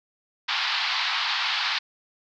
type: band-pass noise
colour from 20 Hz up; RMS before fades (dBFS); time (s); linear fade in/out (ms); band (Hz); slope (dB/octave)
white; -26; 0.48-1.79; 10; 810 to 4600; 48
effects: none